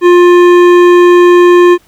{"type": "tone with hard clipping", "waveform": "sine", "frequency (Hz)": 352.8, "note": "F4", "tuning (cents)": 18, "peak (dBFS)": -3, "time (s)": [0.01, 1.78], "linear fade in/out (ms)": 50, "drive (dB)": 13, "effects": ["pink hiss -48 dBFS RMS until 1.87 s"]}